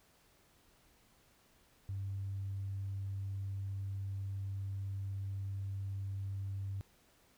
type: tone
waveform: sine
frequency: 98 Hz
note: G2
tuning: in tune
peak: -36 dBFS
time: 1.89-6.81 s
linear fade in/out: 0 ms
effects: tanh soft clip ceiling -32 dBFS + pink hiss -68 dBFS RMS until 7.37 s